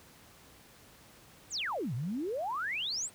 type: exponential two-way sweep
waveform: sine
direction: down then up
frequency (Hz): 8640 to 111.1 to 8640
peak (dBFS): -32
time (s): 1.5-3.1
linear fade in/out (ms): 50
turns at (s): 1.94
effects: pink hiss -57 dBFS RMS until 3.14 s + high-pass 60 Hz 12 dB/octave